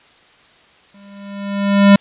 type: tone with exponential growth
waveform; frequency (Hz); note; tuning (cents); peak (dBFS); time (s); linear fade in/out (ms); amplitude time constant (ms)
square; 200; G3; +35; -4; 0.94-1.96; 5; 220
effects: white hiss -49 dBFS RMS until 2 s + resampled to 8000 Hz